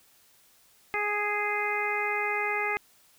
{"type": "harmonic tone", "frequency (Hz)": 415.3, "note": "G#4", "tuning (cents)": 0, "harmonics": [1, 2, 3, 4, 5, 6], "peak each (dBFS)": [-34, -33, -35, -36, -30, -35], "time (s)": [0.94, 2.77], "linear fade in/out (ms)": 0, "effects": ["white hiss -61 dBFS RMS until 3.18 s"]}